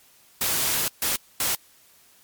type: noise bursts at uneven times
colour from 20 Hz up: white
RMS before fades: -24 dBFS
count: 3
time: 0.41-0.88 / 1.02-1.16 / 1.4-1.55 s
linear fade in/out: 2 ms
effects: white hiss -56 dBFS RMS until 2.23 s + MP3 96 kbps